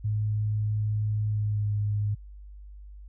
sine tone with pitch glide, 106.2 to 103.89 Hz, G#2 to G#2, +39 to +1 cents, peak -24 dBFS, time 0.04-2.15 s, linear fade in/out 10 ms, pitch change -38 cents, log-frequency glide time 1.28-1.68 s, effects added 50 Hz sine -42 dBFS peak until 3.08 s

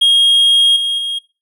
triangle tone with level steps, 3258 Hz, G#7, 34 cents flat, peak -6 / -13 / -16 dBFS, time 0.01-1.19 s, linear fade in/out 10 ms, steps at 0.76 / 0.98 s, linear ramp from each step 5 ms, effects noise-tail reverb RT60 0.3 s tail -22 dB re dry

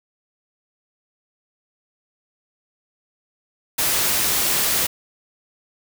white noise, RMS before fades -20 dBFS, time 3.78-4.87 s, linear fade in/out 10 ms, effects none

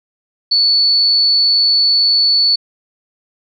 sine tone, 4449 Hz, C#8, 5 cents sharp, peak -9 dBFS, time 0.51-2.56 s, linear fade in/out 10 ms, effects none

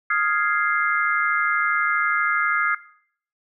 sine chord, F minor seventh, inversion third, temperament equal, 1244.5 / 1396.9 / 1661.2 / 2093 Hz, Eb6 / F6 / Ab6 / C7, 0 / 0 / 0 / 0 cents, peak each -24 dBFS, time 0.1-2.75 s, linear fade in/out 5 ms, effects noise-tail reverb RT60 0.6 s tail -18 dB re dry

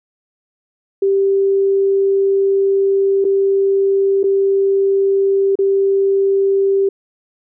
sine tone with dropouts, 392 Hz, G4, in tune, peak -11 dBFS, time 1.02-6.89 s, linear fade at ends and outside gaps 5 ms, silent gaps 3.244-3.249 / 4.232-4.239 / 5.555-5.588 s, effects none

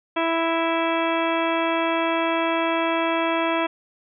harmonic tone, 330 Hz, E4, 2 cents sharp, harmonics 1 / 2 / 3 / 4 / 5 / 6 / 7 / 8 / 10, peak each -25 / -25 / -26 / -30 / -34 / -35 / -33 / -32 / -35 dBFS, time 0.16-3.67 s, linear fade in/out 10 ms, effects none

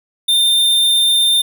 square tone, 3608 Hz, A7, 43 cents sharp, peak -11 dBFS, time 0.28-1.42 s, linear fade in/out 10 ms, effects none

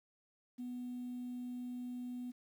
sine tone, 246.9 Hz, B3, in tune, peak -39 dBFS, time 0.58-2.32 s, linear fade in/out 20 ms, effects tanh soft clip ceiling -37 dBFS + 11-bit

